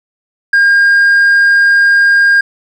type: tone with hard clipping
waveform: triangle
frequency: 1613 Hz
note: G6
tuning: 49 cents sharp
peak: -4 dBFS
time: 0.53-2.41 s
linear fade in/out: 5 ms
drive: 1 dB
effects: none